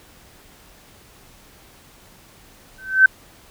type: tone with exponential growth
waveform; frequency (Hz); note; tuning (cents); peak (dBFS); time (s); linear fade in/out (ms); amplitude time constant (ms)
sine; 1538; G6; -33; -4; 2.78-3.06; 5; 60
effects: pink hiss -49 dBFS RMS until 3.5 s